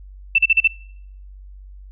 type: tone bursts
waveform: sine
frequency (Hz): 2667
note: E7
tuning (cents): +20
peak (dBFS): -10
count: 5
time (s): 0.35-0.676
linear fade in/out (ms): 5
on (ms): 34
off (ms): 39
effects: noise-tail reverb RT60 0.7 s tail -23 dB re dry + added 48 Hz sine -37 dBFS peak until 1.91 s